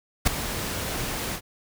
pink noise with ADSR envelope, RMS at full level -17 dBFS, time 0.25-1.41 s, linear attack 22 ms, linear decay 5 ms, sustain -13 dB, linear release 71 ms, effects none

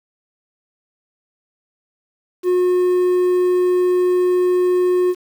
triangle tone, 361.4 Hz, F#4, 41 cents flat, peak -11 dBFS, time 2.43-5.15 s, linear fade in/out 50 ms, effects 7-bit

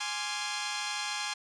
10% pulse chord, D half-diminished seventh, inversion second, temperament equal with one note detuned, 830.6 / 1046.5 / 1174.7 / 1387.3 Hz, Ab5 / C6 / D6 / F6, 0 / 0 / 0 / -12 cents, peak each -27 / -29 / -33 / -33 dBFS, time 0-1.34 s, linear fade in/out 10 ms, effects resampled to 22050 Hz + 10-bit

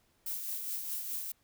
violet noise with tremolo, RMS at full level -36 dBFS, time 0.26-1.32 s, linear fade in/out 5 ms, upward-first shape sine, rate 4.8 Hz, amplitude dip 40%, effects pink hiss -71 dBFS RMS until 1.43 s

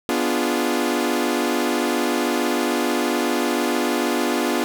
sawtooth chord, B diminished seventh, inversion none, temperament equal, 246.9 / 293.7 / 349.2 / 415.3 Hz, B3 / D4 / F4 / Ab4, 0 / 0 / 0 / 0 cents, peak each -20 / -21 / -20 / -24 dBFS, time 0.09-4.64 s, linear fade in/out 0 ms, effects none

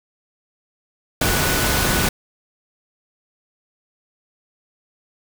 sine tone in noise, 1480 Hz, F#6, in tune, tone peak -28 dBFS, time 1.21-2.09 s, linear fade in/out 5 ms, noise pink, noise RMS -19 dBFS, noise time 1.21-2.09 s, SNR -12 dB, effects none

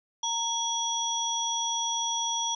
sine tone cluster, 922 / 3341 / 5810 Hz, A#5 / G#7 / F#8, -19 / +10 / -32 cents, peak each -31 dBFS, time 0.23-2.55 s, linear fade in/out 5 ms, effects none

